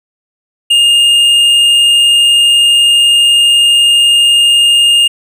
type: tone with hard clipping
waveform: sine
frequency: 2828 Hz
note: F7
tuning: 21 cents sharp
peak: -6 dBFS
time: 0.7-5.08 s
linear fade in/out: 10 ms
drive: 6 dB
effects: none